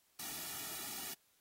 white noise with comb filter, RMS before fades -44 dBFS, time 0.19-1.14 s, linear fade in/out 5 ms, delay 1.9 ms, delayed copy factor -0.8, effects white hiss -73 dBFS RMS until 1.4 s + AAC 48 kbps

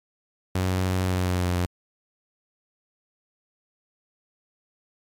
sawtooth tone with pitch glide, 92.8 to 88.97 Hz, F#2 to F2, +6 to +33 cents, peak -18 dBFS, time 0.55-1.66 s, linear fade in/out 5 ms, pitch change -73 cents, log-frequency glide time 1.02-1.53 s, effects MP3 96 kbps

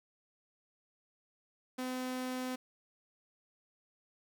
sawtooth tone, 254.9 Hz, C4, 45 cents flat, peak -32 dBFS, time 1.78-2.56 s, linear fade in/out 10 ms, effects 10-bit

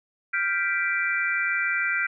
sine chord, G dominant seventh, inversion third, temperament equal, 1396.9 / 1568 / 1975.5 / 2349 Hz, F6 / G6 / B6 / D7, 0 / 0 / 0 / 0 cents, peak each -28 dBFS, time 0.33-2.07 s, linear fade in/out 10 ms, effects none

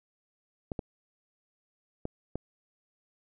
clicks, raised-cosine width 2 ms, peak -20 dBFS, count 4, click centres 0.718 / 0.792 / 2.054 / 2.356 s, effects none

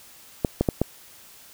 clicks, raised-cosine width 2 ms, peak -6 dBFS, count 4, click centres 0.448 / 0.61 / 0.688 / 0.816 s, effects white hiss -49 dBFS RMS until 1.53 s

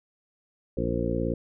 harmonic tone, 58.27 Hz, A#1, in tune, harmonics 1 / 2 / 3 / 4 / 5 / 6 / 8 / 9, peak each -33 / -33 / -33 / -33 / -33 / -33 / -33 / -33 dBFS, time 0.77-1.34 s, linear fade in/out 5 ms, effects none

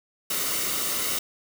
white noise with comb filter, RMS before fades -27 dBFS, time 0.3-1.19 s, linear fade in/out 5 ms, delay 1.2 ms, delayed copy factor -0.5, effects none

